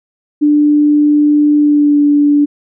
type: tone with pitch glide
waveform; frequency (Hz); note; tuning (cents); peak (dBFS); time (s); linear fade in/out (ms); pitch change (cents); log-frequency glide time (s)
sine; 295.9 to 291; D4 to D4; +13 to -16; -6; 0.41-2.46; 20; -29; 1.57-2
effects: none